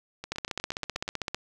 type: two click trains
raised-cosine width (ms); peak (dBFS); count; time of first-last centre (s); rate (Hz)
0.2; -13 / -20; 17 / 8; 0.32-1.346 / 0.24-1.079; 15.6 / 8.34
effects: none